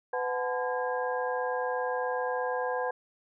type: tone cluster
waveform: sine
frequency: 502 / 737 / 865 / 1014 / 1625 Hz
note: B4 / F#5 / A5 / B5 / G#6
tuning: +28 / -7 / -30 / +45 / -38 cents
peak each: -31 / -35 / -36 / -37 / -37 dBFS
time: 0.13-2.91 s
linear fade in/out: 5 ms
effects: none